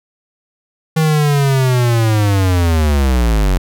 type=linear sweep; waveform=square; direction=down; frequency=160.5 to 43.65 Hz; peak=-11 dBFS; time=0.96-3.58 s; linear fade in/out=10 ms; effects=none